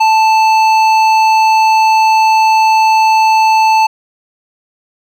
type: tone with hard clipping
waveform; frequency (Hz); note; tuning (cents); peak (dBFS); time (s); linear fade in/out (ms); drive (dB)
sine; 880; A5; 0; -8; 0-3.87; 10; 11
effects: none